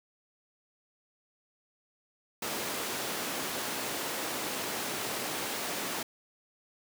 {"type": "high-pass noise", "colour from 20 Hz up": "pink", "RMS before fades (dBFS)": -35, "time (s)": [2.42, 6.03], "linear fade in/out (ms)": 5, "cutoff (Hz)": 270, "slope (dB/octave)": 12, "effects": []}